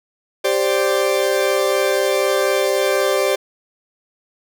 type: chord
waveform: 40% pulse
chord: G suspended fourth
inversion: none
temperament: equal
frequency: 392 / 523.3 / 587.3 Hz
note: G4 / C5 / D5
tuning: 0 / 0 / 0 cents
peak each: -19 dBFS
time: 0.44-3.36 s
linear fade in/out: 10 ms
effects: none